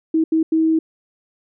sine tone bursts at uneven times, 320.7 Hz, E4, 48 cents flat, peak -13 dBFS, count 3, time 0.14-0.24 / 0.32-0.43 / 0.52-0.79 s, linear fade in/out 5 ms, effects none

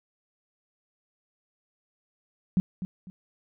sine tone with echo, 185 Hz, F#3, in tune, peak -18 dBFS, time 2.57-2.6 s, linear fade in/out 0 ms, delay 250 ms, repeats 2, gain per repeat -11 dB, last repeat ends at 3.1 s, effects none

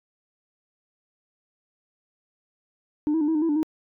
sine tone with pitch steps, 299.5 / 322.9 / 296 / 322 / 302.8 / 329.9 / 294.5 / 313.6 Hz, D4 / E4 / D4 / E4 / D#4 / E4 / D4 / D#4, +34 / -36 / +14 / -41 / -47 / +1 / +5 / +14 cents, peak -18 dBFS, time 3.07-3.63 s, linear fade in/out 0 ms, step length 70 ms, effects tanh soft clip ceiling -18 dBFS

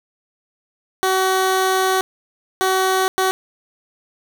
15% pulse tone bursts at uneven times, 377.5 Hz, F#4, 35 cents sharp, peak -9 dBFS, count 3, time 1.03-2.01 / 2.61-3.08 / 3.18-3.31 s, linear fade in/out 0 ms, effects none

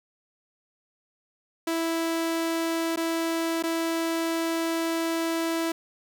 sawtooth tone with dropouts, 329.6 Hz, E4, in tune, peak -21 dBFS, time 1.67-5.72 s, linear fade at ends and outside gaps 5 ms, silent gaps 2.961-2.972 / 3.626-3.636 s, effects none

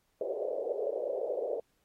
pink band-pass noise, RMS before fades -34 dBFS, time 0.21-1.6 s, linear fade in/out 2 ms, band 430 to 600 Hz, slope 48 dB/octave, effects pink hiss -75 dBFS RMS until 1.84 s + AAC 48 kbps

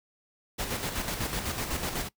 pink noise with tremolo, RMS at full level -31 dBFS, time 0.58-2.09 s, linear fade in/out 20 ms, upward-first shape square, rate 8 Hz, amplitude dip 45%, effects noise-tail reverb RT60 0.1 s tail -20 dB re dry

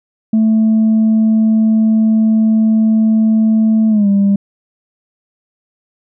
sine tone with pitch glide, 220 to 199.42 Hz, A3 to G3, 0 to +30 cents, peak -6 dBFS, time 0.33-4.36 s, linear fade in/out 5 ms, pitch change -170 cents, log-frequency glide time 3.89-4.08 s, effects tanh soft clip ceiling -6 dBFS

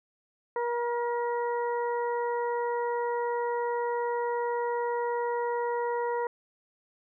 harmonic tone with a mistuned harmonic, 477.3 Hz, A#4, 41 cents sharp, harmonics 1 / 2 / 3 / 4, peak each -29 / -31 / -43 / -42 dBFS, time 0.56-6.27 s, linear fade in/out 2 ms, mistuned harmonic 3, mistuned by -21 cents, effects none

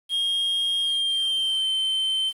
triangle tone with pitch glide, 3241 to 3096 Hz, G#7 to G7, -43 to -22 cents, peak -20 dBFS, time 0.09-2.33 s, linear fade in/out 50 ms, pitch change -79 cents, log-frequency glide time 0.8-1.67 s, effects resampled to 32000 Hz + 8-bit

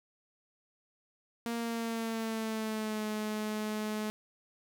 sawtooth tone with pitch glide, 233.1 to 213.8 Hz, A#3 to A3, 0 to -49 cents, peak -29 dBFS, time 1.46-4.1 s, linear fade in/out 0 ms, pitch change -149 cents, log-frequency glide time 1.56-3.05 s, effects 11-bit

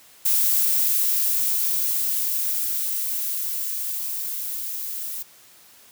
violet noise with level ramp, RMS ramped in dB -19 to -31 dBFS, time 0.25-5.23 s, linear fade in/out 10 ms, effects white hiss -51 dBFS RMS until 5.91 s + high-pass 100 Hz 12 dB/octave

